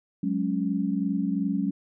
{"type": "chord", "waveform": "sine", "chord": "F# suspended second", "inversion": "none", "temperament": "equal", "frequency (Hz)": [185, 207.7, 277.2], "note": ["F#3", "G#3", "C#4"], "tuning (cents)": [0, 0, 0], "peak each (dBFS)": -28, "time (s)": [0.23, 1.71], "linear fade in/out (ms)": 5, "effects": []}